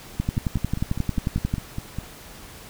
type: two click trains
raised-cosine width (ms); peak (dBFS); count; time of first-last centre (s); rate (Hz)
5; -16 / -10; 9 / 16; 0.37-1.986 / 0.2-1.539; 4.95 / 11.2
effects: pink hiss -43 dBFS RMS until 2.69 s